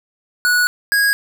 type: tone pair in turn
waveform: square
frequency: 1467 / 1646.7 Hz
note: F#6 / G#6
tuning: -15 / -15 cents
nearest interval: major second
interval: 200 cents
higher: second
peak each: -13 dBFS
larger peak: neither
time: 0.45-0.67 / 0.92-1.13 s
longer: first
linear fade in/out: 0 ms
effects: none